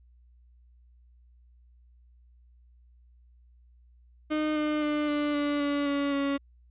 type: tone with pitch steps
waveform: 35% pulse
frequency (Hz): 306.5 / 302.5 / 298.5 / 294.5 / 290.6 / 286.8 / 283 / 279.3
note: D#4 / D#4 / D4 / D4 / D4 / D4 / C#4 / C#4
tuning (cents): -26 / -49 / +28 / +5 / -18 / -41 / +36 / +13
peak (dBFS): -24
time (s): 4.3-6.38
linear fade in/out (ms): 20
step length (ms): 260
effects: added 60 Hz sine -55 dBFS peak until 6.7 s + resampled to 8000 Hz